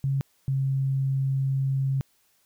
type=tone pair in turn; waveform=sine; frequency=136.7 / 135.05 Hz; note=C#3 / C#3; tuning=-24 / -45 cents; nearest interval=unison; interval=21 cents; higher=first; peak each=-22 dBFS; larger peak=neither; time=0.04-0.21 / 0.48-2.01 s; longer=second; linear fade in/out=0 ms; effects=white hiss -66 dBFS RMS until 2.45 s